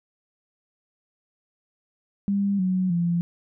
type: tone with pitch steps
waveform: sine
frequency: 199.7 / 185.25 / 171.85 Hz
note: G3 / F#3 / F3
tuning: +32 / +2 / -28 cents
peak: -20 dBFS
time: 2.28-3.21 s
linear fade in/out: 0 ms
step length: 310 ms
effects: none